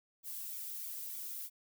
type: noise with flanger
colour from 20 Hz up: violet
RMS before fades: -43 dBFS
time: 0.23-1.5 s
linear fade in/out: 50 ms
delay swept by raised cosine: 0.86 to 2.06 ms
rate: 3.2 Hz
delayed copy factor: +0.55
effects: none